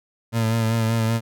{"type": "tone with vibrato", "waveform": "30% pulse", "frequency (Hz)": 113.2, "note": "A2", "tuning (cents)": 50, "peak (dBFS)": -16, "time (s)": [0.32, 1.21], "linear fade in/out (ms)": 50, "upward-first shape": "sine", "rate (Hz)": 5.2, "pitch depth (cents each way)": 34, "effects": []}